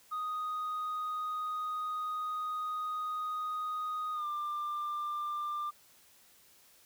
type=tone with pitch glide; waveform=sine; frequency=1244.5 to 1191 Hz; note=D#6 to D6; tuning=0 to +24 cents; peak=-31 dBFS; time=0.11-5.71 s; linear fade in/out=20 ms; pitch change=-76 cents; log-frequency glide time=4.13-4.26 s; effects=tanh soft clip ceiling -32 dBFS + white hiss -62 dBFS RMS until 6.85 s